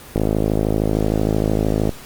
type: click train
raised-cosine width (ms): 2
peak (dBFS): -4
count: 93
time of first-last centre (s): 0.16-1.893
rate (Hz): 53.1
effects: pink hiss -39 dBFS RMS until 2.05 s + Opus 24 kbps